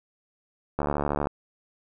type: click train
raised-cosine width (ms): 1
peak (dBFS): -12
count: 36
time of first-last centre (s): 0.79-1.271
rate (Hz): 72.8
effects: none